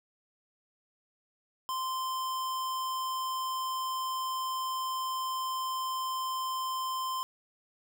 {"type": "tone", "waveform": "square", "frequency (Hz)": 1040, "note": "C6", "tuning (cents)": -11, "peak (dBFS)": -32, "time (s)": [1.69, 7.23], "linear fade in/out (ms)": 0, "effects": []}